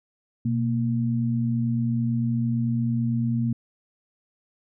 sine tone pair together, 122.74 / 231.7 Hz, B2 / A#3, -10 / -10 cents, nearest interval major seventh, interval 1100 cents, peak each -24 dBFS, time 0.45-3.53 s, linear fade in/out 5 ms, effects none

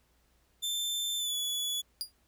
sawtooth tone with pitch glide, 3551 to 3412 Hz, A7 to G#7, +15 to +46 cents, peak -28 dBFS, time 0.62-1.82 s, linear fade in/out 20 ms, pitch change -69 cents, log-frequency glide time 1.18-1.35 s
sawtooth tone with exponential decay, 4840 Hz, D#8, 49 cents flat, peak -26 dBFS, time 2.01-2.12 s, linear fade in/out 0 ms, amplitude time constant 22 ms
effects added 60 Hz sine -70 dBFS peak until 2.27 s + pink hiss -71 dBFS RMS until 2.27 s

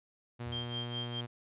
sawtooth tone, 120 Hz, B2, 49 cents flat, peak -34 dBFS, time 0.39-1.27 s, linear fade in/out 20 ms
triangle tone with exponential decay, 83.4 Hz, E2, 21 cents sharp, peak -39 dBFS, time 0.46-0.89 s, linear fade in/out 5 ms, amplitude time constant 92 ms
sine tone with tremolo, 3183 Hz, G7, 26 cents sharp, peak -35 dBFS, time 0.52-1.21 s, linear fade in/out 5 ms, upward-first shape sine, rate 4.8 Hz, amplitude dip 85%
effects resampled to 8000 Hz

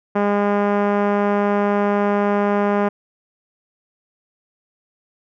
5% pulse tone with low-pass filter, 203.9 Hz, G#3, 32 cents flat, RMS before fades -18 dBFS, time 0.15-2.89 s, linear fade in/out 10 ms, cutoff 800 Hz, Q 0.56, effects none

